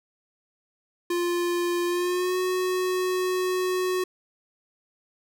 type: tone with pitch glide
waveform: square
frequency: 349.2 to 368 Hz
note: F4 to F#4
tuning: 0 to -9 cents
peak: -24 dBFS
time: 1.1-4.04 s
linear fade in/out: 5 ms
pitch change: +91 cents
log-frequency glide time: 1.86-2.38 s
effects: none